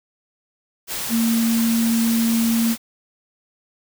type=tone in noise; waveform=sine; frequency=229.1 Hz; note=A#3; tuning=30 cents flat; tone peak=-16 dBFS; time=1.09-2.76 s; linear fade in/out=50 ms; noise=white; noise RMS=-27 dBFS; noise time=0.87-2.78 s; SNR=+8 dB; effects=none